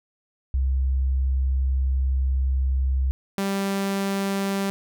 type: tone pair in turn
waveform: sine / sawtooth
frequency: 65.9 / 196.57 Hz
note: C2 / G3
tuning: +13 / +5 cents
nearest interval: octave + perfect fifth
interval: 1892 cents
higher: second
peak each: -19 dBFS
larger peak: neither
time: 0.54-3.11 / 3.38-4.7 s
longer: first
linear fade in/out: 0 ms
effects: none